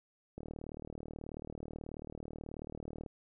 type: click train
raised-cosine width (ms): 2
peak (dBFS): -30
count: 104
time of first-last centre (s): 0.38-3.062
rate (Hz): 38.4
effects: none